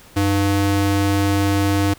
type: ring-modulated tone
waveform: square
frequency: 199.2 Hz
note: G3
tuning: 28 cents sharp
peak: -13 dBFS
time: 0.16-1.94 s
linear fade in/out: 10 ms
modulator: 105 Hz
effects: pink hiss -46 dBFS RMS until 1.98 s

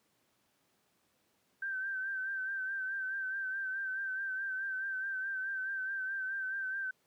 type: tone with vibrato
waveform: sine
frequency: 1555 Hz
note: G6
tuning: 14 cents flat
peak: -34 dBFS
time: 1.62-6.91 s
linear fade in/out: 5 ms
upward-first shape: sine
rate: 4.7 Hz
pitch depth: 41 cents each way
effects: pink hiss -74 dBFS RMS until 7.06 s + high-pass 150 Hz 12 dB/octave

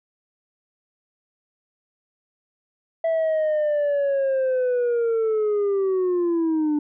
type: linear sweep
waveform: sine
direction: down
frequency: 660 to 293.7 Hz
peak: -16 dBFS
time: 3.04-6.79 s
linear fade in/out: 5 ms
effects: tanh soft clip ceiling -18 dBFS

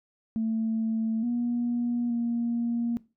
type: tone with pitch steps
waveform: sine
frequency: 223.2 / 239.7 / 235.3 Hz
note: A3 / A#3 / A#3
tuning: +25 / +48 / +16 cents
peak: -24 dBFS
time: 0.36-2.97 s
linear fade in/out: 0 ms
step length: 870 ms
effects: noise-tail reverb RT60 0.3 s tail -20 dB re dry + tanh soft clip ceiling -20 dBFS

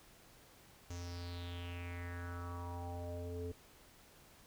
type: tone with low-pass filter sweep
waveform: square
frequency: 87.31 Hz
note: F2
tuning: in tune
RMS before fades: -44 dBFS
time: 0.9-3.52 s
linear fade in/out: 5 ms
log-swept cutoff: 6600 to 400 Hz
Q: 5.1
effects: pink hiss -62 dBFS RMS until 4.46 s

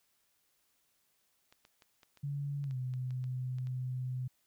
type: clicks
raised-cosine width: 0.2 ms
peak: -40 dBFS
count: 12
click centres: 1.525 / 1.651 / 1.822 / 2.032 / 2.173 / 2.641 / 2.71 / 2.938 / 3.107 / 3.241 / 3.585 / 3.671 s
type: tone with pitch glide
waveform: sine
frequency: 142.2 to 127.42 Hz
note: C#3 to C3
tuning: +45 to -45 cents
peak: -34 dBFS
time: 2.23-4.28 s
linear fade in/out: 10 ms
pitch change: -190 cents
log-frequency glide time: 2.64-2.76 s
effects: white hiss -75 dBFS RMS until 4.46 s

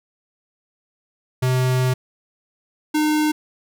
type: tone pair in turn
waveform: square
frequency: 128.1 / 304.7 Hz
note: C3 / D#4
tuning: -36 / -36 cents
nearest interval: octave + minor third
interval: 1500 cents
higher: second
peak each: -17 dBFS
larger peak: neither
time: 1.42-1.94 / 2.94-3.32 s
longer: first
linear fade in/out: 10 ms
effects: none

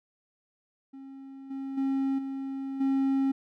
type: tone with level steps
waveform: triangle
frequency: 270.2 Hz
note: C#4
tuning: 44 cents flat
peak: -40 / -31 / -23 / -30 / -21 dBFS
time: 0.93-3.32 s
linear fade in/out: 10 ms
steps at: 1.5 / 1.77 / 2.18 / 2.8 s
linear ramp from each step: 10 ms
effects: none

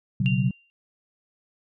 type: chord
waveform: sine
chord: B suspended second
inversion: none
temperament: equal with one note detuned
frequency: 123.47 / 138.59 / 187.8 Hz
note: B2 / C#3 / F#3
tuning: 0 / 0 / +26 cents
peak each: -24 dBFS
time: 0.2-0.51 s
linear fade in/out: 5 ms
type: tone with exponential decay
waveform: sine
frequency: 2775 Hz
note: F7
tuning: 12 cents flat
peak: -25 dBFS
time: 0.26-0.7 s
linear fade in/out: 0 ms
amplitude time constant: 95 ms
effects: none

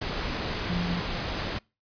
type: tone in noise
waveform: sine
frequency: 174.61 Hz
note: F3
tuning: in tune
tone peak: -28 dBFS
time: 0.69-1 s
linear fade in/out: 10 ms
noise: pink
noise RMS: -31 dBFS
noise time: 0.01-1.59 s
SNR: 0 dB
effects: noise-tail reverb RT60 0.3 s tail -26 dB re dry + resampled to 11025 Hz

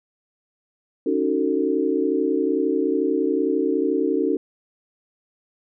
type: chord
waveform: sine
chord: D# half-diminished seventh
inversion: third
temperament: just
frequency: 280 / 311.1 / 373.4 / 448 Hz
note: C#4 / D#4 / F#4 / A4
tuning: +18 / 0 / +16 / +31 cents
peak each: -24 dBFS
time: 1.06-4.37 s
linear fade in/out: 5 ms
effects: none

